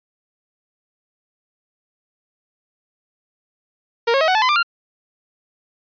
sawtooth tone with pitch steps, 466.3 / 545 / 637 / 744.5 / 870.1 / 1017 / 1188.7 / 1389.3 Hz, A#4 / C#5 / D#5 / F#5 / A5 / C6 / D6 / F6, +1 / -29 / +41 / +11 / -20 / -50 / +21 / -9 cents, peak -10 dBFS, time 4.07-4.63 s, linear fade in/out 10 ms, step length 70 ms, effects resampled to 11025 Hz

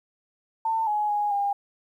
sine tone with pitch steps, 896 / 840 / 829 / 806 Hz, A5 / G#5 / G#5 / G5, +31 / +19 / -3 / +48 cents, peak -22 dBFS, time 0.65-1.53 s, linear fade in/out 5 ms, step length 220 ms, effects 10-bit

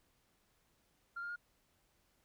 sine tone with pitch steps, 1390 / 1407 / 1424.1 Hz, F6 / F6 / F6, -9 / +12 / +33 cents, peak -39 dBFS, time 1.16-1.361 s, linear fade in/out 10 ms, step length 67 ms, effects tanh soft clip ceiling -36 dBFS + pink hiss -75 dBFS RMS until 2.24 s

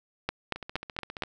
two click trains, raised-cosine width 0.3 ms, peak -22 / -12 dBFS, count 11 / 5, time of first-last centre 0.56-1.236 / 0.29-1.222 s, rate 14.8 / 4.29 Hz, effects none

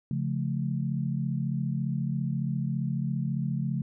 sine chord, Db augmented, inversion none, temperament just, 138.59 / 173.24 / 216.5 Hz, Db3 / F3 / A3, 0 / -14 / -28 cents, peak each -29 / -32 / -33 dBFS, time 0.11-3.82 s, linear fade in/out 2 ms, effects none

